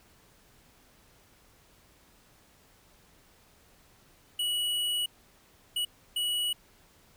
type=tone bursts at uneven times; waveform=square; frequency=2930 Hz; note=F#7; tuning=18 cents flat; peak=-28 dBFS; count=3; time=4.39-5.06 / 5.76-5.85 / 6.16-6.53 s; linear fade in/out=5 ms; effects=pink hiss -61 dBFS RMS until 7.16 s